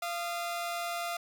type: tone pair together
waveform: sawtooth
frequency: 689.2 / 1228 Hz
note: F5 / D#6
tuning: -23 / -23 cents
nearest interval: minor seventh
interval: 1000 cents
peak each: -30 / -36 dBFS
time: 0.02-1.17 s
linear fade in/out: 5 ms
effects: none